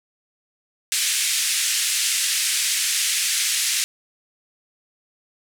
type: band-pass noise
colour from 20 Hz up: white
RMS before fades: -22 dBFS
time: 0.92-3.84 s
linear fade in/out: 0 ms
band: 1900 to 10000 Hz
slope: 24 dB/octave
effects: none